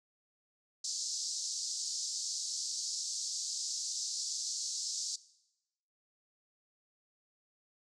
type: band-pass noise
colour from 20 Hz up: pink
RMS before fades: -38 dBFS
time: 0.84-5.16 s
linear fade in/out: 5 ms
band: 4500 to 7600 Hz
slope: 48 dB/octave
effects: noise-tail reverb RT60 0.9 s tail -19 dB re dry